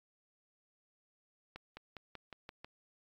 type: accelerating click train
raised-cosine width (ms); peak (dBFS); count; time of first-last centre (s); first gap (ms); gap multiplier
0.3; -30; 7; 1.56-2.645; 210; 0.94
effects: AAC 64 kbps